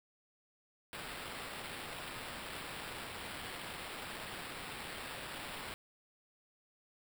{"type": "noise with sample-and-hold", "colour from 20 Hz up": "blue", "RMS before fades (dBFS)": -45, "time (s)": [0.93, 5.74], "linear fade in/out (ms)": 0, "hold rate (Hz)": 6300, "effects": []}